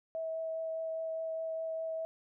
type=tone with vibrato; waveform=sine; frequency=647 Hz; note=E5; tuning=32 cents flat; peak=-34 dBFS; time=0.15-2.05 s; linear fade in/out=0 ms; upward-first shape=triangle; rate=4.9 Hz; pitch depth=9 cents each way; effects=none